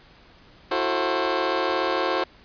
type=chord; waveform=20% pulse; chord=F# half-diminished seventh; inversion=third; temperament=just; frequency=333 / 370 / 444 / 532.8 Hz; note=E4 / F#4 / A4 / C5; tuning=+18 / 0 / +16 / +31 cents; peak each=-24 / -22 / -25 / -21 dBFS; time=0.71-2.24 s; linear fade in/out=5 ms; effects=pink hiss -52 dBFS RMS until 2.44 s + resampled to 11025 Hz